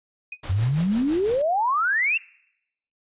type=tone with exponential decay; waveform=sine; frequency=2489 Hz; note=D#7; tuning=in tune; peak=-28 dBFS; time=0.32-0.4 s; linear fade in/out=5 ms; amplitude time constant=16 ms
type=noise with tremolo; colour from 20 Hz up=pink; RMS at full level=-36 dBFS; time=0.43-1.42 s; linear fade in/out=5 ms; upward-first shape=sine; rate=6 Hz; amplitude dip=65%
type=exponential sweep; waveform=sine; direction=up; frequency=87 to 2794 Hz; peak=-19 dBFS; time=0.49-2.18 s; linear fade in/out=10 ms
effects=noise-tail reverb RT60 0.8 s tail -23 dB re dry + resampled to 8000 Hz